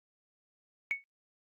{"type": "tone with exponential decay", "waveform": "sine", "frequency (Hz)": 2217, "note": "C#7", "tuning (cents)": 0, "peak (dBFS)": -24, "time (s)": [0.91, 1.04], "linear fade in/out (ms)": 0, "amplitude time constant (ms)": 27, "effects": ["tanh soft clip ceiling -22 dBFS", "Opus 48 kbps"]}